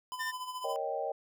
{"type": "tone with tremolo", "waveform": "square", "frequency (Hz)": 1009, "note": "B5", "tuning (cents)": 37, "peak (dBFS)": -36, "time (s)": [0.12, 0.76], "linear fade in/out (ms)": 0, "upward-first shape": "sine", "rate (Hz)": 14, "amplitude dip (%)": 60}
{"type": "tone", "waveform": "45% pulse", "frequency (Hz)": 1800, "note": "A6", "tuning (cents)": 39, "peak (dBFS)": -34, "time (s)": [0.19, 0.32], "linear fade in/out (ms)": 20}
{"type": "chord", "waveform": "sine", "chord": "Eb dominant seventh", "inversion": "second", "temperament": "equal", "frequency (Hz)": [466.2, 554.4, 622.3, 784], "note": ["Bb4", "Db5", "Eb5", "G5"], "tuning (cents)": [0, 0, 0, 0], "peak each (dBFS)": [-39, -37, -37, -37], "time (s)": [0.64, 1.12], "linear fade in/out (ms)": 5}
{"effects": []}